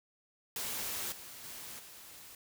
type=noise with level steps; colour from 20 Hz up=white; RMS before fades=-38 / -49 / -46 / -52 dBFS; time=0.56-2.35 s; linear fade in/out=2 ms; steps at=1.12 / 1.44 / 1.79 s; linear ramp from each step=2 ms; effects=none